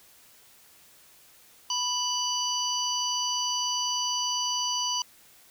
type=harmonic tone with a mistuned harmonic; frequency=987.8 Hz; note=B5; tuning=in tune; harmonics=1 / 3 / 5 / 6; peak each=-32 / -31 / -32 / -31 dBFS; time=1.7-5.02 s; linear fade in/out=2 ms; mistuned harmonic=5; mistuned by=-100 cents; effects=white hiss -56 dBFS RMS until 5.5 s